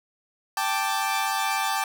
sawtooth chord, G suspended second, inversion none, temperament equal, 784 / 880 / 1174.7 Hz, G5 / A5 / D6, 0 / 0 / 0 cents, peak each -24 / -24 / -25 dBFS, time 0.57-1.84 s, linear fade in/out 2 ms, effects none

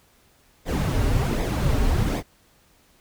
brown noise with flanger, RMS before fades -22 dBFS, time 0.65-2.23 s, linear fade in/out 50 ms, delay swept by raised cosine 0.69 to 5.99 ms, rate 1.3 Hz, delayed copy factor -0.65, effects pink hiss -59 dBFS RMS until 3 s

